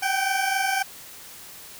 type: tone pair together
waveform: 20% pulse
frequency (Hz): 764 / 787.8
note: G5 / G5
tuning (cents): -45 / +8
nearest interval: minor second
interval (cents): 53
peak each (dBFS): -20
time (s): 0.02-0.83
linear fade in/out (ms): 10
effects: white hiss -43 dBFS RMS until 1.79 s